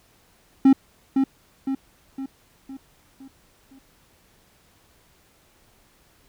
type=tone with echo; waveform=triangle; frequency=268.7 Hz; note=C4; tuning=46 cents sharp; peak=-8 dBFS; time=0.65-0.73 s; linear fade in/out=5 ms; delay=510 ms; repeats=6; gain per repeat=-6 dB; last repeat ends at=3.79 s; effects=pink hiss -59 dBFS RMS until 6.28 s